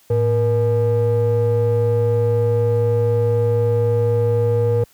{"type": "ring-modulated tone", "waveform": "triangle", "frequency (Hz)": 183.5, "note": "F#3", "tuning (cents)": -14, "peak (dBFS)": -9, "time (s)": [0.1, 4.84], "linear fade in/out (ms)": 5, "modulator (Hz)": 293, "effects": ["white hiss -54 dBFS RMS until 4.93 s", "high-pass 60 Hz 12 dB/octave"]}